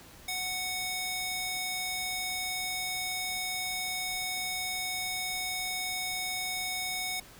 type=tone with high-pass filter; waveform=square; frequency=740 Hz; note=F#5; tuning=in tune; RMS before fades=-34 dBFS; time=0.28-7.2 s; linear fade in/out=5 ms; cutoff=1900 Hz; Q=0.66; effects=pink hiss -52 dBFS RMS until 7.39 s